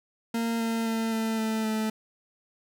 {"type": "tone with pitch steps", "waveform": "40% pulse", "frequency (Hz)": [230, 227.6, 225.3, 222.9, 220.6, 218.3], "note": ["A#3", "A#3", "A3", "A3", "A3", "A3"], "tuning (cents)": [-23, -41, 41, 23, 5, -13], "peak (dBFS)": -25, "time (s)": [0.34, 1.9], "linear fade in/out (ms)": 5, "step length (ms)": 260, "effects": []}